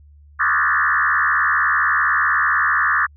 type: tone with frequency modulation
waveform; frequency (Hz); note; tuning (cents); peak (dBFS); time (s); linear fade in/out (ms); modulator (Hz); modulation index
sine; 1471; F#6; -11; -14; 0.39-3.07; 20; 75.7; 4.7
effects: added 73 Hz sine -44 dBFS peak until 3.16 s